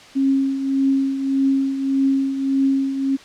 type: tone with tremolo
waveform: sine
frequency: 271 Hz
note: C#4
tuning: 39 cents flat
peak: -13 dBFS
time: 0.15-3.17 s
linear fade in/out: 20 ms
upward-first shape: triangle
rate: 1.7 Hz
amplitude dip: 65%
effects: white hiss -43 dBFS RMS until 3.24 s + low-pass 5000 Hz 12 dB/octave